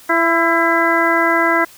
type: harmonic tone with a mistuned harmonic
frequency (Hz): 334.5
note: E4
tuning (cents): +25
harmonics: 1 / 2 / 3 / 4 / 5 / 6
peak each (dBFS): -19 / -19 / -19 / -19 / -19 / -19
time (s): 0.09-1.65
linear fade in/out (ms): 10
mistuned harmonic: 5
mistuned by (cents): -51
effects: white hiss -43 dBFS RMS until 1.77 s